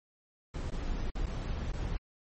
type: noise with dropouts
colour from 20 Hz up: brown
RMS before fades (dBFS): -34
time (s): 0.54-1.97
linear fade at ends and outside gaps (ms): 5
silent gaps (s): 0.704-0.718 / 1.103-1.152 / 1.26-1.264 / 1.72-1.733
effects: MP3 32 kbps